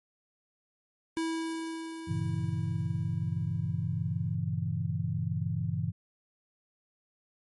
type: tone with exponential decay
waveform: square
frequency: 326 Hz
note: E4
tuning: 19 cents flat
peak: -29 dBFS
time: 1.17-4.35 s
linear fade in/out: 0 ms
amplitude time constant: 690 ms
type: chord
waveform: sine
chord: G diminished seventh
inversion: none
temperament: equal with one note detuned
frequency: 98 / 117.08 / 138.59 / 164.81 Hz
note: G2 / Bb2 / Db3 / Fb3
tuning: 0 / +8 / 0 / 0 cents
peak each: -34 / -35 / -35 / -33 dBFS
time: 2.07-5.92 s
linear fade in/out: 20 ms
effects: MP3 48 kbps